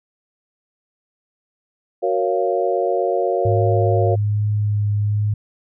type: chord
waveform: sine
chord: Gb major seventh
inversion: none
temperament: equal with one note detuned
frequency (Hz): 370 / 466.2 / 554.4 / 693.2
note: Gb4 / Bb4 / Db5 / F5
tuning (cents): 0 / 0 / 0 / -13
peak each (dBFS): -22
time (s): 2.02-4.16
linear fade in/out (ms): 20
type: tone with vibrato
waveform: sine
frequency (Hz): 104.2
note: G#2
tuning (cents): +6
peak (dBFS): -16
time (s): 3.45-5.34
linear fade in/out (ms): 5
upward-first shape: triangle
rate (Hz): 1.2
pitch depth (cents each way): 15
effects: none